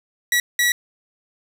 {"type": "tone bursts at uneven times", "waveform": "sawtooth", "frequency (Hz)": 1935, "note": "B6", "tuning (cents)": -36, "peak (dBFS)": -12, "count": 2, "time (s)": [[0.32, 0.4], [0.59, 0.72]], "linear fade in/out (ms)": 2, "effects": []}